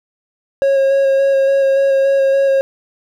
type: tone with vibrato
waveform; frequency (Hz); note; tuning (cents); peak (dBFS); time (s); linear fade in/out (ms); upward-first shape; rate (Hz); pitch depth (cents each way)
triangle; 545; C#5; -29; -8; 0.62-2.61; 0; square; 3.5; 12
effects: none